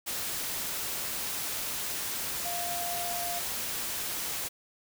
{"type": "tone in noise", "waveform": "sine", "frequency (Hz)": 698.5, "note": "F5", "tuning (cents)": 0, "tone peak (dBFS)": -35, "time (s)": [2.44, 3.4], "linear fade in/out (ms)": 20, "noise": "white", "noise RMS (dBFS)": -34, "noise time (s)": [0.06, 4.49], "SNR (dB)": -4, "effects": []}